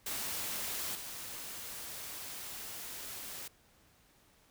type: noise with level steps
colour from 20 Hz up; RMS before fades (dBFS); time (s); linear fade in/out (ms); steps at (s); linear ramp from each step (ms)
white; -38 / -44; 0.06-3.48; 5; 0.95; 2
effects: pink hiss -66 dBFS RMS until 4.5 s